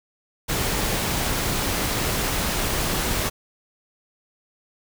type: noise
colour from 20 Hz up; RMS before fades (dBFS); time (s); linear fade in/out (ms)
pink; -24; 0.48-3.3; 20
effects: none